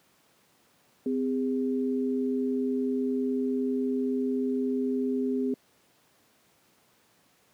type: tone pair together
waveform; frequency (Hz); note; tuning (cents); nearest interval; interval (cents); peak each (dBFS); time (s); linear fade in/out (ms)
sine; 256.7 / 406.9; C4 / G#4; -33 / -35; minor sixth; 798; -26 / -30; 1.06-5.54; 2
effects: pink hiss -64 dBFS RMS until 7.53 s + high-pass 150 Hz 12 dB/octave